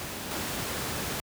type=noise with level steps; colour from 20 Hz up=pink; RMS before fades=-36 / -32 dBFS; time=0-1.2 s; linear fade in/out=0 ms; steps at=0.31 s; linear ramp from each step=2 ms; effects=high-pass 80 Hz 12 dB/octave